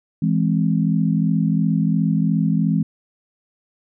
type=chord; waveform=sine; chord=E augmented; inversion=none; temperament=equal; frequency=164.81 / 207.7 / 261.6 Hz; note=E3 / G#3 / B#3; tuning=0 / 0 / 0 cents; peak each=-18 / -20 / -23 dBFS; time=0.22-2.83 s; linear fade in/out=5 ms; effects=none